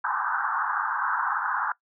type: band-pass noise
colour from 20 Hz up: white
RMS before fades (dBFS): -27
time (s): 0.04-1.72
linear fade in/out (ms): 2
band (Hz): 810 to 1600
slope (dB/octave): 96
effects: noise-tail reverb RT60 0.1 s tail -20 dB re dry